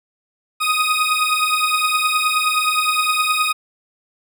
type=beating tone pair; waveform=20% pulse; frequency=1244.5 / 1254.1 Hz; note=D#6 / D#6; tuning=0 / +13 cents; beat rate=9.6 Hz; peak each=-14 dBFS; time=0.6-3.53 s; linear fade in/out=20 ms; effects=none